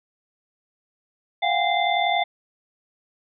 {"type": "tone cluster", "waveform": "sine", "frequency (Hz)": [693, 733, 804, 2077, 3537], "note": ["F5", "F#5", "G5", "C7", "A7"], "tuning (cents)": [-14, -16, 44, -13, 8], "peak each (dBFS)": [-24, -25, -25, -26, -28], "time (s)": [1.42, 2.24], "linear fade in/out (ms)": 10, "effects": []}